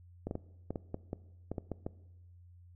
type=clicks; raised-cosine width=2 ms; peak=-23 dBFS; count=11; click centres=0.27 / 0.311 / 0.354 / 0.706 / 0.758 / 0.944 / 1.131 / 1.516 / 1.582 / 1.717 / 1.865 s; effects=noise-tail reverb RT60 1.0 s tail -19 dB re dry + added 88 Hz sine -54 dBFS peak until 2.75 s